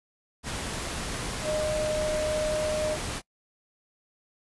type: tone in noise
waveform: sine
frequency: 614 Hz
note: D#5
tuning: 23 cents flat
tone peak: -26 dBFS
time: 1.43-2.98 s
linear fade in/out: 50 ms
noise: pink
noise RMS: -33 dBFS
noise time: 0.43-3.22 s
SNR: +4 dB
effects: noise-tail reverb RT60 0.1 s tail -24 dB re dry + resampled to 24000 Hz

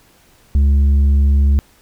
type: tone with tanh clipping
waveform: sine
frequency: 70.3 Hz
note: C#2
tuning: 25 cents sharp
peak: -10 dBFS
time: 0.55-1.59 s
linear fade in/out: 0 ms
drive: 5 dB
effects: pink hiss -51 dBFS RMS until 1.81 s

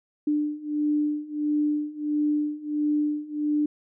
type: beating tone pair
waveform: sine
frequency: 297.1 / 298.6 Hz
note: D4 / D4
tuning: +20 / +29 cents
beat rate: 1.5 Hz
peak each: -27 / -25 dBFS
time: 0.27-3.66 s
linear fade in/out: 5 ms
effects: none

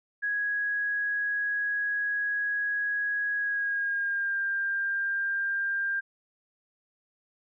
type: tone with pitch glide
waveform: sine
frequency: 1661.2 to 1595.4 Hz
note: G#6 to G6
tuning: 0 to +30 cents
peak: -26 dBFS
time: 0.22-6.01 s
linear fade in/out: 20 ms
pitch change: -70 cents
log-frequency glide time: 3.36-4.39 s
effects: none

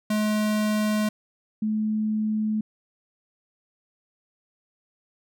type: tone pair in turn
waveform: square / sine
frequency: 212.7 / 215.4 Hz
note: G#3 / A3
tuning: +42 / -37 cents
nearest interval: unison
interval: 21 cents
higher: second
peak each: -22 dBFS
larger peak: neither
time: 0.1-1.09 / 1.62-2.61 s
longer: neither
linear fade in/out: 5 ms
effects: none

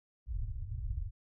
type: low-pass noise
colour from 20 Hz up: pink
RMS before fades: -37 dBFS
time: 0.26-1.11 s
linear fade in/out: 50 ms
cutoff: 120 Hz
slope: 96 dB/octave
effects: none

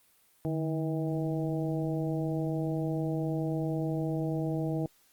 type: harmonic tone with a mistuned harmonic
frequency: 160.4 Hz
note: E3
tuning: 47 cents flat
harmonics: 1 / 2 / 3 / 4 / 5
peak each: -31 / -33 / -38 / -39 / -45 dBFS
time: 0.45-4.86 s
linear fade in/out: 0 ms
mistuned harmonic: 1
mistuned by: -86 cents
effects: white hiss -65 dBFS RMS until 5.12 s + Opus 32 kbps

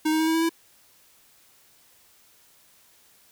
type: tone with pitch steps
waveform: square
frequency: 311.1 / 314.9 / 318.7 / 322.6 / 326.6 / 330.6 Hz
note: D#4 / D#4 / D#4 / E4 / E4 / E4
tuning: 0 / +21 / +42 / -37 / -16 / +5 cents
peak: -21 dBFS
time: 0.05-0.494 s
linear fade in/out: 10 ms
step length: 74 ms
effects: white hiss -58 dBFS RMS until 3.31 s

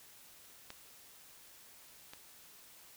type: clicks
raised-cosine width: 0.2 ms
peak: -28 / -30 dBFS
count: 2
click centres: 0.704 / 2.135 s
effects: white hiss -58 dBFS RMS until 2.96 s

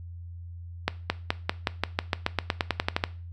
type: accelerating click train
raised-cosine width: 0.3 ms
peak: -7 dBFS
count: 17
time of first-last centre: 0.88-3.039 s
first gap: 220 ms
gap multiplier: 0.93
effects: noise-tail reverb RT60 0.4 s tail -18 dB re dry + added 86 Hz sine -38 dBFS peak until 3.32 s

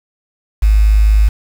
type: tone with quantisation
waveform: sine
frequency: 52.5 Hz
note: G#1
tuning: 19 cents sharp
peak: -6 dBFS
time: 0.62-1.29 s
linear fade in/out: 10 ms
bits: 5
effects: none

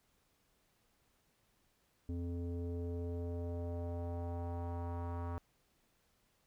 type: tone with low-pass filter sweep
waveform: square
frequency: 86.2 Hz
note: F2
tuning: 22 cents flat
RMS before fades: -40 dBFS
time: 2.09-5.38 s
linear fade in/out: 0 ms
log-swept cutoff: 330 to 1100 Hz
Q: 2.6
effects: pink hiss -75 dBFS RMS until 6.46 s

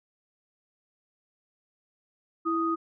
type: tone pair together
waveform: sine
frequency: 329.7 / 1244.8 Hz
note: E4 / D#6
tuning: 0 / 0 cents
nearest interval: octave + major seventh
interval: 2300 cents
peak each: -27 dBFS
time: 2.45-2.76 s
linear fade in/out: 20 ms
effects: none

